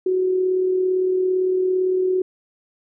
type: tone with amplitude modulation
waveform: sine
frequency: 370.9 Hz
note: F#4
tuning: 4 cents sharp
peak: -15 dBFS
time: 0.06-2.22 s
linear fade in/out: 5 ms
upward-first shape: sine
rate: 37.7 Hz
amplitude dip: 35%
effects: none